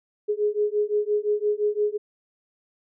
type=beating tone pair; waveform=sine; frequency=415.3 / 421.1 Hz; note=G#4 / G#4; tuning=0 / +24 cents; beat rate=5.8 Hz; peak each=-24 dBFS; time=0.28-1.98 s; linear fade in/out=20 ms; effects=none